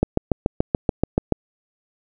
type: click train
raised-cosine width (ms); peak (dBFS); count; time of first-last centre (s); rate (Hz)
2; -3; 10; 0.03-1.323; 6.96
effects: none